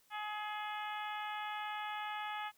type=harmonic tone; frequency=421.8 Hz; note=G#4; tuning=27 cents sharp; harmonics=2 / 3 / 4 / 5 / 6 / 7 / 8; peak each=-41 / -45 / -47 / -49 / -51 / -52 / -53 dBFS; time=0.1-2.52 s; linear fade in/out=50 ms; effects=white hiss -70 dBFS RMS until 2.57 s